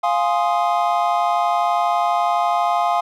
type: chord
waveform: triangle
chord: F minor seventh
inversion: none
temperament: equal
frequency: 698.5 / 830.6 / 1046.5 / 1244.5 Hz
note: F5 / Ab5 / C6 / Eb6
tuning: 0 / 0 / 0 / 0 cents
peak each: -17 / -20 / -21 / -23 dBFS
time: 0.03-3.01 s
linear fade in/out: 10 ms
effects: none